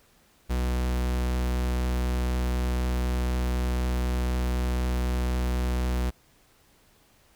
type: tone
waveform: 45% pulse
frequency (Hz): 62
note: B1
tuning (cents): +7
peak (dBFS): -24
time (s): 0.49-6.11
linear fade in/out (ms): 20
effects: pink hiss -61 dBFS RMS until 7.35 s